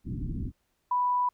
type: low-pass noise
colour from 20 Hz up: pink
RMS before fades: -33 dBFS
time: 0.04-0.52 s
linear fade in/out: 50 ms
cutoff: 310 Hz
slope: 48 dB/octave
type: tone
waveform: sine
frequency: 987.8 Hz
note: B5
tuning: in tune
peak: -23 dBFS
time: 0.91-1.29 s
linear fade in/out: 5 ms
effects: pink hiss -75 dBFS RMS until 1.33 s